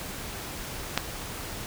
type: click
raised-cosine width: 0.2 ms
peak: -5 dBFS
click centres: 0.976 s
effects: pink hiss -37 dBFS RMS until 1.66 s